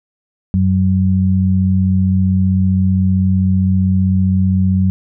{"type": "tone pair together", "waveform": "sine", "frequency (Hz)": [92.9, 188.39], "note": ["F#2", "F#3"], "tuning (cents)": [7, 31], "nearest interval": "octave", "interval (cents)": 1224, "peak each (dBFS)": -13, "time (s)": [0.54, 4.9], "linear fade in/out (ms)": 0, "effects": []}